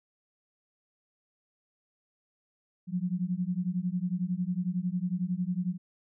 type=beating tone pair; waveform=sine; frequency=174.61 / 185.61 Hz; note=F3 / F#3; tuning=0 / +6 cents; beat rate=11 Hz; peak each=-31 dBFS; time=2.87-5.78 s; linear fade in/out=50 ms; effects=none